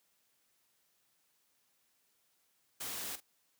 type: noise with echo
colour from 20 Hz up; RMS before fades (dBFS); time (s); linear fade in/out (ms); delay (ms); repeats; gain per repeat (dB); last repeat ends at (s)
white; -41; 2.8-3.16; 10; 45; 1; -13; 3.205
effects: white hiss -75 dBFS RMS until 3.59 s + high-pass 80 Hz 12 dB/octave